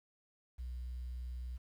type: tone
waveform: sine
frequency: 61.74 Hz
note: B1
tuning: in tune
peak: -38 dBFS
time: 0.58-1.58 s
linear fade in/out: 20 ms
effects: tanh soft clip ceiling -37 dBFS + 11-bit